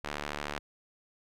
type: tone with band-pass filter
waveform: sawtooth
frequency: 73.42 Hz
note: D2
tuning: in tune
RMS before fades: -38 dBFS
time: 0.04-0.59 s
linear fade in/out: 5 ms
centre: 1900 Hz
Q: 0.59
effects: none